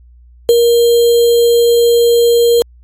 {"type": "tone with sample-and-hold", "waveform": "sine", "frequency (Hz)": 470.6, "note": "A#4", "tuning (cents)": 16, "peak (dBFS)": -6, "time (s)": [0.49, 2.62], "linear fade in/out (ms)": 0, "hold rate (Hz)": 3675, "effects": ["added 60 Hz sine -39 dBFS peak until 2.83 s", "AAC 48 kbps"]}